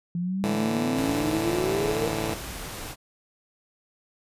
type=exponential sweep; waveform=sine; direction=up; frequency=170.6 to 466.2 Hz; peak=-25 dBFS; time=0.15-2.08 s; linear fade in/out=2 ms
type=chord; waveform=10% pulse; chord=A suspended fourth; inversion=none; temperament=just; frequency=110 / 146.67 / 165 Hz; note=A2 / D3 / E3; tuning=0 / -2 / +2 cents; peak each=-24 dBFS; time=0.44-2.34 s; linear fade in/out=0 ms
type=noise; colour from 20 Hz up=pink; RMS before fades=-36 dBFS; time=0.94-2.96 s; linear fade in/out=50 ms
effects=resampled to 32000 Hz